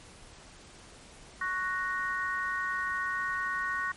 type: chord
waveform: sine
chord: F# major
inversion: second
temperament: equal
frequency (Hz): 1108.7 / 1480 / 1864.7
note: C#6 / F#6 / A#6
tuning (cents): 0 / 0 / 0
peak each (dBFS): -34 / -34 / -33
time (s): 1.41-3.92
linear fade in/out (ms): 5
effects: pink hiss -52 dBFS RMS until 3.96 s + MP3 48 kbps